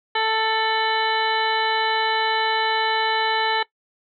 harmonic tone with a mistuned harmonic, 442 Hz, A4, 8 cents sharp, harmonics 1 / 2 / 3 / 4 / 5 / 7 / 8 / 9, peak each -27 / -22 / -30 / -26 / -29 / -28 / -37 / -31 dBFS, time 0.15-3.63 s, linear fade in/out 5 ms, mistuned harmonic 7, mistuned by -44 cents, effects noise-tail reverb RT60 0.1 s tail -19 dB re dry

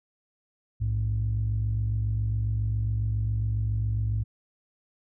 sine tone pair together, 59.6 / 106.9 Hz, A#1 / A2, +39 / -49 cents, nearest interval minor seventh, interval 1012 cents, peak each -28 / -24 dBFS, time 0.8-4.24 s, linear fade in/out 20 ms, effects tanh soft clip ceiling -19 dBFS

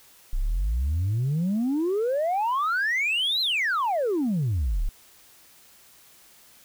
sine exponential two-way sweep, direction up then down, 30.03 to 4176 to 30.03 Hz, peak -20 dBFS, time 0.33-4.89 s, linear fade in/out 0 ms, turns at 3.41 s, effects tanh soft clip ceiling -20 dBFS + white hiss -54 dBFS RMS until 6.64 s

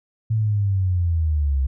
sine linear sweep, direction down, 112.3 to 64.8 Hz, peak -17 dBFS, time 0.3-1.67 s, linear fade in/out 10 ms, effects none

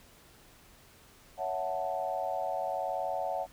sine chord, F# minor seventh, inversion second, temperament equal with one note detuned, 557.9 / 659.3 / 740 / 880 Hz, C#5 / E5 / F#5 / A5, +11 / 0 / 0 / 0 cents, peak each -37 / -36 / -34 / -39 dBFS, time 1.37-3.47 s, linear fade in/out 50 ms, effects pink hiss -58 dBFS RMS until 3.52 s

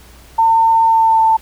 sine tone with pitch glide, 904 to 890.5 Hz, A5 to A5, +47 to +21 cents, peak -8 dBFS, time 0.38-1.37 s, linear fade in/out 10 ms, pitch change -26 cents, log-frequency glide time 0.88-1.24 s, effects added 60 Hz sine -43 dBFS peak until 1.41 s + pink hiss -44 dBFS RMS until 1.41 s

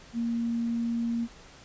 sine tone, 233.1 Hz, A#3, in tune, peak -26 dBFS, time 0.13-1.28 s, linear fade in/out 50 ms, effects pink hiss -51 dBFS RMS until 1.64 s + resampled to 16000 Hz

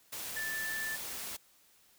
sine tone in noise, 1760 Hz, A6, in tune, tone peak -35 dBFS, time 0.36-0.96 s, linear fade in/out 10 ms, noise white, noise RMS -41 dBFS, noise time 0.12-1.37 s, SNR +3 dB, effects white hiss -65 dBFS RMS until 1.98 s

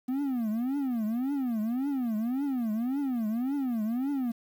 triangle tone with vibrato, 246.9 Hz, B3, in tune, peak -25 dBFS, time 0.08-4.32 s, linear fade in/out 10 ms, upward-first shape triangle, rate 1.8 Hz, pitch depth 290 cents each way, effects 9-bit

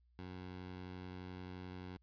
15% pulse tone, 91.5 Hz, F#2, 19 cents flat, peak -40 dBFS, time 0.19-1.97 s, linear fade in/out 0 ms, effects added 60 Hz sine -68 dBFS peak until 2.02 s + resampled to 11025 Hz

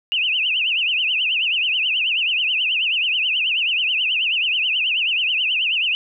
sine tone with vibrato, 2758 Hz, F7, 22 cents flat, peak -17 dBFS, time 0.12-5.95 s, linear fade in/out 0 ms, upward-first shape triangle, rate 9.3 Hz, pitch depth 220 cents each way, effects none

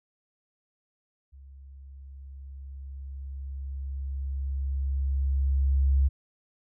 sine tone with level ramp, 68 Hz, C#2, 33 cents flat, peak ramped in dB -46 to -18 dBFS, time 1.32-6.09 s, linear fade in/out 20 ms, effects none

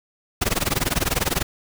pink noise with tremolo, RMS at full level -19 dBFS, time 0.41-1.43 s, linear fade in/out 10 ms, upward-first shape sine, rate 20 Hz, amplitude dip 95%, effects none

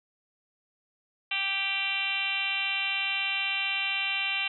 harmonic tone with a mistuned harmonic, 392 Hz, G4, in tune, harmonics 2 / 3 / 4 / 5 / 6 / 7 / 8 / 9 / 10, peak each -41 / -43 / -41 / -41 / -31 / -31 / -34 / -40 / -41 dBFS, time 1.31-4.48 s, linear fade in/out 5 ms, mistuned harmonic 8, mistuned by -15 cents, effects none

